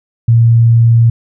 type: tone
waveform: sine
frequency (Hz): 116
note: A#2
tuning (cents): -8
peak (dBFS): -4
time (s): 0.28-1.1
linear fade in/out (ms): 5
effects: none